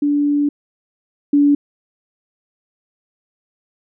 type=tone pair in turn; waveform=sine; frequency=290 / 287.8 Hz; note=D4 / D4; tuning=-22 / -35 cents; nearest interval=unison; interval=13 cents; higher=first; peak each=-13 / -9 dBFS; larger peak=second; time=0.02-0.49 / 1.33-1.55 s; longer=first; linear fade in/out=5 ms; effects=none